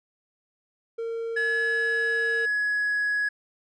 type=tone; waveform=triangle; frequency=458.2 Hz; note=A#4; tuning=30 cents flat; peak=-26 dBFS; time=0.98-2.46 s; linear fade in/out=10 ms
type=tone with pitch glide; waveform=triangle; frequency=1700 to 1675.6 Hz; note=G#6 to G#6; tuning=+40 to +15 cents; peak=-20 dBFS; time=1.36-3.29 s; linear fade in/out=10 ms; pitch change=-25 cents; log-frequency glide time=1.63-3.01 s
effects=tanh soft clip ceiling -18 dBFS + resampled to 24000 Hz